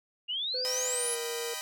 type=exponential sweep; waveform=sine; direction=up; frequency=2794 to 11175 Hz; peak=-30 dBFS; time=0.28-1.16 s; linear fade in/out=20 ms
type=tone with pitch glide; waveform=triangle; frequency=507 to 470.3 Hz; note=B4 to A#4; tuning=+45 to +15 cents; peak=-33 dBFS; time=0.54-1.54 s; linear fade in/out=5 ms; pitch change=-130 cents; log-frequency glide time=0.86-1.15 s
type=chord; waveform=5% pulse; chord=Eb augmented; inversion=none; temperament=equal; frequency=622.3 / 784 / 987.8 Hz; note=Eb5 / G5 / B5; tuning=0 / 0 / 0 cents; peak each=-29 / -29 / -26 dBFS; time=0.65-1.61 s; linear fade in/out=0 ms
effects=none